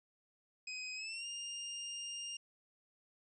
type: tone with pitch glide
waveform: 25% pulse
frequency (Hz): 2518 to 2810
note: D#7 to F7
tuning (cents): +20 to +10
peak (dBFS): -38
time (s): 0.67-2.37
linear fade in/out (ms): 5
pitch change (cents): +190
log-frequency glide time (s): 0.95-1.26
effects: resampled to 24000 Hz